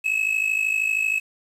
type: tone with amplitude modulation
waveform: triangle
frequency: 2581 Hz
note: E7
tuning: 37 cents flat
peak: -15 dBFS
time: 0.04-1.2 s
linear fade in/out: 20 ms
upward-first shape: sine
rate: 52.9 Hz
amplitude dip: 75%
effects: resampled to 32000 Hz + 8-bit